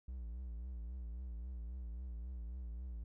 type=tone with vibrato; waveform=triangle; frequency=60 Hz; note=B1; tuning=49 cents flat; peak=-40 dBFS; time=0.08-3.04 s; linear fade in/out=5 ms; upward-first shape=triangle; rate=3.7 Hz; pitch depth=140 cents each way; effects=none